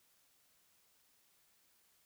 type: silence
effects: white hiss -72 dBFS RMS until 2.05 s